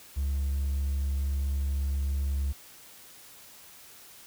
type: tone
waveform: triangle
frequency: 69.4 Hz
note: C#2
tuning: 3 cents sharp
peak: -23 dBFS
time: 0.16-2.53 s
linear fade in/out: 20 ms
effects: tanh soft clip ceiling -21 dBFS + white hiss -51 dBFS RMS until 4.26 s